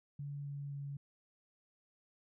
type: tone with pitch steps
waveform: sine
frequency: 142.9 / 141.99 / 141.1 Hz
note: D3 / C#3 / C#3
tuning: -47 / +42 / +31 cents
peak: -40 dBFS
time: 0.19-0.97 s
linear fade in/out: 5 ms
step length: 260 ms
effects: none